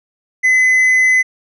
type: tone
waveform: triangle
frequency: 2026 Hz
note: B6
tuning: 44 cents sharp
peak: -7 dBFS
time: 0.43-1.23 s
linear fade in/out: 20 ms
effects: resampled to 24000 Hz